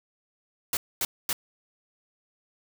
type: noise bursts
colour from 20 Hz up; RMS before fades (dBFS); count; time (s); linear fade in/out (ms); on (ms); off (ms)
white; -27; 3; 0.73-1.33; 2; 40; 240
effects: none